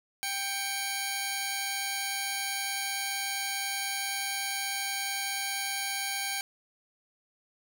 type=tone pair together; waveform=10% pulse; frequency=788.8 / 2231 Hz; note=G5 / C#7; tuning=+11 / +11 cents; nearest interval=octave + tritone; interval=1800 cents; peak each=-25 dBFS; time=0.23-6.41 s; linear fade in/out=0 ms; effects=none